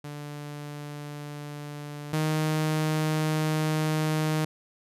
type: tone pair in turn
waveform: sawtooth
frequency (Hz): 146.83 / 155.37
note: D3 / D#3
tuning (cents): 0 / -2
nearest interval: minor second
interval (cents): 98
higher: second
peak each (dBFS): -32 / -20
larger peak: second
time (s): 0.04-2.13 / 2.13-4.45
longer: second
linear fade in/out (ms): 5
effects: resampled to 32000 Hz